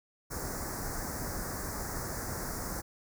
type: band-stop noise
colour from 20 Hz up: pink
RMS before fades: -37 dBFS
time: 0.3-2.82 s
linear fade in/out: 20 ms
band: 1900 to 5000 Hz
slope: 48 dB/octave
effects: none